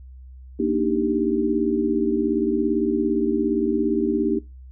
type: chord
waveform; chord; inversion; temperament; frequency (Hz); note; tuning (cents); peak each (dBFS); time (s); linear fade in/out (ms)
sine; Eb major seventh; second; equal; 233.1 / 293.7 / 311.1 / 392; Bb3 / D4 / Eb4 / G4; 0 / 0 / 0 / 0; -24; 0.59-4.39; 10
effects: noise-tail reverb RT60 0.2 s tail -18 dB re dry + added 64 Hz sine -39 dBFS peak until 4.71 s